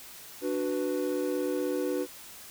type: chord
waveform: triangle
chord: B minor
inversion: first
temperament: equal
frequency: 293.7 / 370 / 493.9 Hz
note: D4 / F#4 / B4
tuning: 0 / 0 / 0 cents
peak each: -30 dBFS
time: 0.41-2.07 s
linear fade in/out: 50 ms
effects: white hiss -47 dBFS RMS until 2.5 s